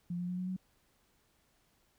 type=tone with pitch steps; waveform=sine; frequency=174.61 / 177.35 / 180.14 / 182.97 / 185.85 Hz; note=F3 / F3 / F#3 / F#3 / F#3; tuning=0 / +27 / -46 / -19 / +8 cents; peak=-34 dBFS; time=0.1-0.565 s; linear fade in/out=5 ms; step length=93 ms; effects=pink hiss -72 dBFS RMS until 1.98 s

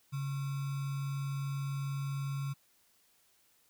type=tone with sample-and-hold; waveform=sine; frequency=138.59 Hz; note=C#3; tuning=in tune; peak=-33 dBFS; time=0.12-2.54 s; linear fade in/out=20 ms; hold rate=1225 Hz; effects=white hiss -69 dBFS RMS until 3.69 s

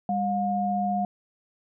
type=tone pair together; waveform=sine; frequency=200 / 714.8 Hz; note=G3 / F5; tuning=+35 / +40 cents; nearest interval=octave + minor seventh; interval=2205 cents; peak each=-27 / -25 dBFS; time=0.09-1.05 s; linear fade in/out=2 ms; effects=none

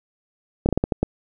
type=slowing click train; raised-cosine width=2 ms; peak=-5 dBFS; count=7; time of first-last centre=0.66-1.03 s; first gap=29 ms; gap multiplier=1.3; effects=none

